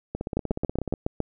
two click trains, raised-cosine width 2 ms, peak -11 / -16 dBFS, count 7 / 14, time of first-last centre 0.37-1.203 / 0.15-0.938 s, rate 7.2 / 16.5 Hz, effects none

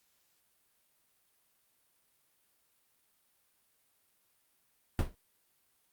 brown noise with exponential decay, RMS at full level -23 dBFS, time 4.99-5.15 s, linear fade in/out 0 ms, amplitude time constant 34 ms, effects white hiss -73 dBFS RMS until 5.92 s + Opus 48 kbps

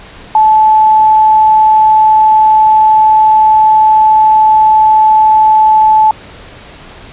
sine tone, 867 Hz, A5, 26 cents flat, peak -3 dBFS, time 0.35-6.11 s, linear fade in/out 2 ms, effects pink hiss -33 dBFS RMS until 7.12 s + resampled to 8000 Hz

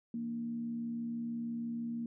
sine tone with frequency modulation, 233.1 Hz, A#3, in tune, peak -35 dBFS, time 0.14-2.06 s, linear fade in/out 2 ms, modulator 66.2 Hz, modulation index 0.33, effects none

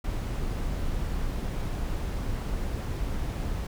brown noise, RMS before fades -30 dBFS, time 0.04-3.67 s, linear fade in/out 5 ms, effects none

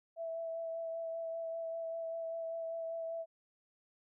sine tone with vibrato, 659.3 Hz, E5, in tune, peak -37 dBFS, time 0.16-3.26 s, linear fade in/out 50 ms, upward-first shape sine, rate 5.1 Hz, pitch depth 14 cents each way, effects none

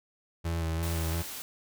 35% pulse tone with vibrato, 82.41 Hz, E2, in tune, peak -27 dBFS, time 0.44-1.23 s, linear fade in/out 20 ms, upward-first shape square, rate 2.9 Hz, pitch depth 24 cents each way
white noise, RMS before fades -40 dBFS, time 0.83-1.42 s, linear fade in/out 0 ms
effects none

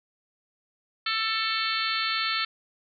harmonic tone with a mistuned harmonic, 443.3 Hz, A4, 13 cents sharp, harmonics 3 / 4 / 5 / 6 / 7 / 8 / 9 / 10, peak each -30 / -34 / -33 / -35 / -35 / -34 / -36 / -32 dBFS, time 1.06-2.45 s, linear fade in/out 5 ms, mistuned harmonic 10, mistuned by -19 cents, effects none

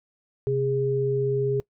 sine tone pair together, 131.48 / 410 Hz, C3 / G#4, +9 / -22 cents, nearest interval octave + minor sixth, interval 1969 cents, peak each -26 / -23 dBFS, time 0.47-1.6 s, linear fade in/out 0 ms, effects noise-tail reverb RT60 0.1 s tail -22 dB re dry

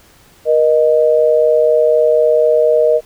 sine tone pair together, 474.9 / 619 Hz, A#4 / D#5, +32 / -9 cents, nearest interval perfect fourth, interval 459 cents, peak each -11 dBFS, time 0.45-3.01 s, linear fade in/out 50 ms, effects pink hiss -47 dBFS RMS until 3.05 s

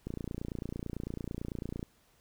click train, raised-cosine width 3 ms, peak -24 dBFS, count 52, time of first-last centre 0.07-1.829 s, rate 29 Hz, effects pink hiss -67 dBFS RMS until 2.2 s

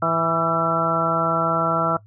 harmonic tone with a mistuned harmonic, 164.81 Hz, E3, in tune, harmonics 1 / 2 / 3 / 4 / 5 / 6 / 7 / 8, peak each -27 / -30 / -30 / -23 / -30 / -31 / -29 / -21 dBFS, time 0.02-1.97 s, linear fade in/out 5 ms, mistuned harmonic 8, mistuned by +30 cents, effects noise-tail reverb RT60 0.1 s tail -19 dB re dry + added 105 Hz sine -46 dBFS peak until 2.06 s

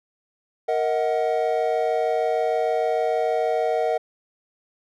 triangle chord, D# minor, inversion second, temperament equal with one note detuned, 466.2 / 633.5 / 740 Hz, A#4 / D#5 / F#5, 0 / +31 / 0 cents, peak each -22 / -22 / -23 dBFS, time 0.68-3.98 s, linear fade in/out 10 ms, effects none

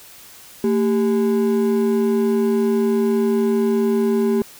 triangle ring-modulated tone, 310 Hz, D#4, 6 cents flat, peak -10 dBFS, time 0.64-4.42 s, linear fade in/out 2 ms, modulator 85 Hz, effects white hiss -43 dBFS RMS until 4.59 s

